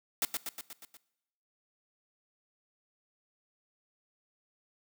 white noise with echo, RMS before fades -29 dBFS, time 0.22-0.25 s, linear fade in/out 2 ms, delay 120 ms, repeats 6, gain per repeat -4 dB, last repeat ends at 0.97 s, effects noise-tail reverb RT60 0.9 s tail -20 dB re dry + high-pass 150 Hz 12 dB/octave

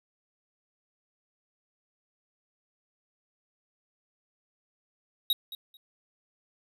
square tone with echo, 3800 Hz, A#7, 33 cents sharp, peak -23 dBFS, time 5.3-5.33 s, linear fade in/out 2 ms, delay 220 ms, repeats 2, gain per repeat -15 dB, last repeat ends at 5.77 s, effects none

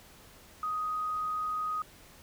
sine tone, 1250 Hz, D#6, 8 cents sharp, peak -30 dBFS, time 0.63-1.82 s, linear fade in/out 2 ms, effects pink hiss -55 dBFS RMS until 2.22 s

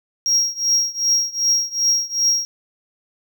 triangle tone with tremolo, 5610 Hz, F8, 7 cents sharp, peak -11 dBFS, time 0.26-2.45 s, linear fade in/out 0 ms, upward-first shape triangle, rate 2.6 Hz, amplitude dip 95%, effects none

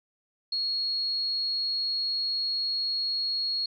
sine tone, 4311 Hz, C#8, 49 cents flat, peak -26 dBFS, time 0.52-3.66 s, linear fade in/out 5 ms, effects none

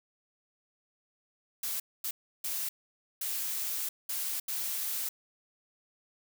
blue noise bursts at uneven times, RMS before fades -34 dBFS, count 6, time 1.63-1.8 / 2.04-2.11 / 2.44-2.69 / 3.21-3.89 / 4.09-4.4 / 4.48-5.09 s, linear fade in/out 5 ms, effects none

